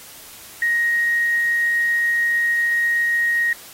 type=tone with quantisation; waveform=sine; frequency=1877 Hz; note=A#6; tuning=11 cents sharp; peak=-16 dBFS; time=0.62-3.53 s; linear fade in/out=2 ms; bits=7; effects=white hiss -41 dBFS RMS until 3.73 s + AAC 48 kbps